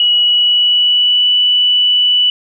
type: tone with pitch glide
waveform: sine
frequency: 2923 to 2966 Hz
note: F#7 to F#7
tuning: -22 to +4 cents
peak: -8 dBFS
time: 0-2.3 s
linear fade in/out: 2 ms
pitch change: +26 cents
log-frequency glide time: 0.13-1.31 s
effects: none